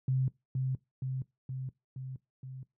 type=tone with echo; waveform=sine; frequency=130.81 Hz; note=C3; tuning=in tune; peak=-25 dBFS; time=0.08-0.28 s; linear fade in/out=2 ms; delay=470 ms; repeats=5; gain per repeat=-3 dB; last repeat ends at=2.63 s; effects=noise-tail reverb RT60 0.2 s tail -21 dB re dry + high-pass 80 Hz 12 dB/octave